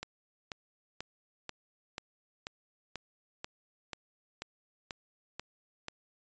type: click train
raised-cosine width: 0.2 ms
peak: -21 dBFS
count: 13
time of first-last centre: 0.03-5.884 s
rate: 2.05 Hz
effects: resampled to 16000 Hz

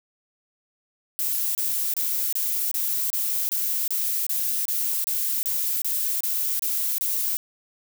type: noise bursts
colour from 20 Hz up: violet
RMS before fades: -25 dBFS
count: 16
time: 1.19-7.37 s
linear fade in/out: 0 ms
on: 360 ms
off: 28 ms
effects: none

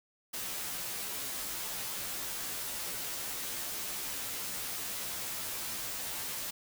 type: noise with comb filter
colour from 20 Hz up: white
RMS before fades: -38 dBFS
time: 0.33-6.51 s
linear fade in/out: 10 ms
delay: 13 ms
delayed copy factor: -1
effects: none

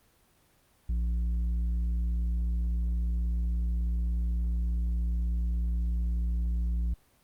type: tone with tanh clipping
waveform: sine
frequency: 58.27 Hz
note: A#1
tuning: in tune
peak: -27 dBFS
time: 0.89-6.94 s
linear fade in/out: 5 ms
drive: 6 dB
effects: pink hiss -65 dBFS RMS until 7.23 s + Opus 24 kbps

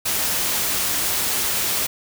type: noise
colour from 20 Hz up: white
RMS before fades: -22 dBFS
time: 0.05-1.87 s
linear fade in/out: 10 ms
effects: none

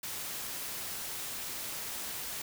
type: noise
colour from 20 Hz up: white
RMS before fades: -39 dBFS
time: 0.03-2.42 s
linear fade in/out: 5 ms
effects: none

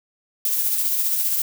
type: noise with tremolo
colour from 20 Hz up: violet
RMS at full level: -20 dBFS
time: 0.45-1.42 s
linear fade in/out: 2 ms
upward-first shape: sine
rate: 15 Hz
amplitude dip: 35%
effects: none

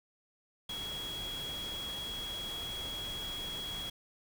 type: tone in noise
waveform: sine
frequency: 3322 Hz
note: G#7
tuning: in tune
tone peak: -38 dBFS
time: 0.69-3.9 s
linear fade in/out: 5 ms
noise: pink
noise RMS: -45 dBFS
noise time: 0.69-3.9 s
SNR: +4 dB
effects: none

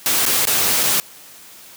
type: noise with dropouts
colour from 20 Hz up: white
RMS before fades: -17 dBFS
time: 0.06-1 s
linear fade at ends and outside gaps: 0 ms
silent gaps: 0.254-0.263 / 0.453-0.472 / 0.833-0.837 s
effects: white hiss -42 dBFS RMS until 1.76 s + high-pass 100 Hz 12 dB/octave

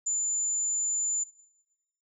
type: tone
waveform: sine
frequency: 7070 Hz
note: A8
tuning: 7 cents sharp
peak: -26 dBFS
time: 0.06-1.24 s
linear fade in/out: 10 ms
effects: noise-tail reverb RT60 1.0 s tail -17 dB re dry

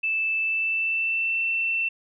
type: tone with pitch glide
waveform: sine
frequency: 2637 to 2685 Hz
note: E7 to E7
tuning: 0 to +31 cents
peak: -22 dBFS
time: 0.03-1.89 s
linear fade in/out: 10 ms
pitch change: +31 cents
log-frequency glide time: 0.39-1.42 s
effects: none

